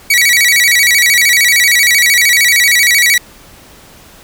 sawtooth tone with vibrato, 2093 Hz, C7, in tune, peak -3 dBFS, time 0.1-3.18 s, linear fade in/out 5 ms, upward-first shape square, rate 13 Hz, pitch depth 130 cents each way, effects pink hiss -39 dBFS RMS until 4.23 s

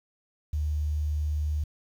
sine tone with quantisation, 75.3 Hz, D2, 44 cents sharp, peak -25 dBFS, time 0.53-1.64 s, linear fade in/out 5 ms, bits 9, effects none

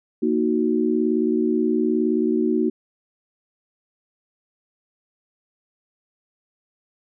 sine chord, D# minor, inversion second, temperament equal, 233.1 / 311.1 / 370 Hz, A#3 / D#4 / F#4, 0 / 0 / 0 cents, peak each -22 dBFS, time 0.22-2.7 s, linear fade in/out 10 ms, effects none

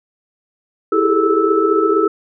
sine tone cluster, 328.8 / 395.6 / 410.7 / 439.4 / 1311 Hz, E4 / G4 / G#4 / A4 / E6, -4 / +16 / -19 / -2 / -10 cents, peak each -18 dBFS, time 0.92-2.08 s, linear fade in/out 5 ms, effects none

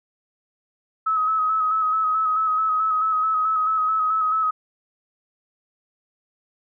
sine tone with vibrato, 1281 Hz, E6, 50 cents flat, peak -18 dBFS, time 1.06-4.51 s, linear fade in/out 10 ms, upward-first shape square, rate 4.6 Hz, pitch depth 26 cents each way, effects none

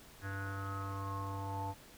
square tone with low-pass filter sweep, 98 Hz, G2, in tune, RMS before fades -40 dBFS, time 0.21-1.75 s, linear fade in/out 50 ms, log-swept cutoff 1600 to 840 Hz, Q 9.9, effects pink hiss -57 dBFS RMS until 1.97 s

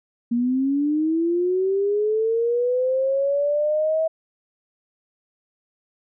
sine linear sweep, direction up, 233.1 to 647 Hz, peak -18 dBFS, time 0.31-4.08 s, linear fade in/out 10 ms, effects none

